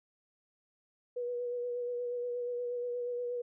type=tone with vibrato; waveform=sine; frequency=486.5 Hz; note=B4; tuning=26 cents flat; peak=-33 dBFS; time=1.16-3.42 s; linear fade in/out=10 ms; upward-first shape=sine; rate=8.4 Hz; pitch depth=21 cents each way; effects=none